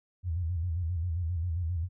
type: tone with vibrato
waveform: sine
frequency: 85.3 Hz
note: F2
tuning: 40 cents flat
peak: -28 dBFS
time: 0.23-1.89 s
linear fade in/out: 50 ms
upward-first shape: square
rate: 7.5 Hz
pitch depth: 95 cents each way
effects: none